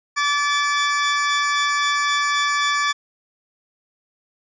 sawtooth tone pair together, 1156.6 / 1733 Hz, D6 / A6, -27 / -27 cents, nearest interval perfect fifth, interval 700 cents, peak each -16 / -18 dBFS, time 0.16-2.93 s, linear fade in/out 20 ms, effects resampled to 16000 Hz

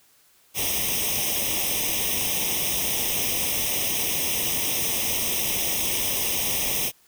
white noise with comb filter, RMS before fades -25 dBFS, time 0.54-6.92 s, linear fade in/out 50 ms, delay 0.34 ms, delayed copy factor +1, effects white hiss -59 dBFS RMS until 7.07 s

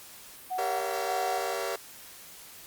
sine tone with tremolo, 740 Hz, F#5, in tune, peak -29 dBFS, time 0.5-1.55 s, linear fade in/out 20 ms, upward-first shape square, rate 1.7 Hz, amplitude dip 50%
sawtooth chord, G diminished seventh, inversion none, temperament just, 392 / 470.4 / 564.5 / 677.4 Hz, G4 / Bb4 / Db5 / Fb5, 0 / +16 / +31 / +47 cents, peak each -32 dBFS, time 0.58-1.76 s, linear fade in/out 5 ms
effects white hiss -48 dBFS RMS until 2.66 s + Opus 48 kbps

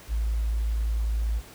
sine tone, 55.2 Hz, A1, 6 cents sharp, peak -23 dBFS, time 0.08-1.42 s, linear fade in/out 50 ms, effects pink hiss -48 dBFS RMS until 1.54 s

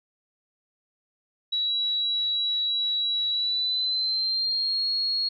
sine tone with pitch glide, 3901 to 4304 Hz, B7 to C8, -22 to +48 cents, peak -23 dBFS, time 1.52-5.29 s, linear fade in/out 10 ms, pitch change +170 cents, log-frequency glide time 3.3-4.87 s, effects none

